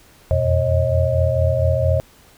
sine tone cluster, 84.3 / 88.7 / 122.9 / 542 / 629 Hz, E2 / F2 / B2 / C#5 / D#5, +39 / +27 / -8 / -39 / +19 cents, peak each -21 dBFS, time 0.31-2 s, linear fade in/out 0 ms, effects pink hiss -50 dBFS RMS until 2.37 s

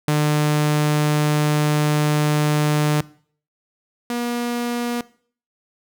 sawtooth tone pair in turn, 150 / 239.8 Hz, D3 / A#3, +37 / +49 cents, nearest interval minor sixth, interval 812 cents, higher second, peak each -12 / -18 dBFS, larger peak first, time 0.08-3.01 / 4.1-5.01 s, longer first, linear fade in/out 2 ms, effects noise-tail reverb RT60 0.5 s tail -20 dB re dry

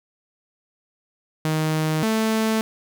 sawtooth tone pair in turn, 156.5 / 220.6 Hz, D#3 / A3, +10 / +5 cents, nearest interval tritone, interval 595 cents, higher second, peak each -16 / -15 dBFS, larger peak second, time 1.45-2.03 / 2.03-2.61 s, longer neither, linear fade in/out 0 ms, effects none

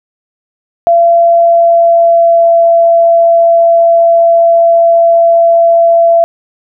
sine tone with pitch glide, 680 to 673.7 Hz, F5 to E5, -46 to +38 cents, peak -3 dBFS, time 0.87-6.24 s, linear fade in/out 0 ms, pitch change -16 cents, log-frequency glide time 1.17-2.52 s, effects none

